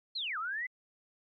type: linear two-way sweep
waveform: sine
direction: down then up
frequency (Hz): 4344 to 1200 to 2057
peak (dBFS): -33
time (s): 0.15-0.67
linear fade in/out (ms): 10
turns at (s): 0.38
effects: MP3 32 kbps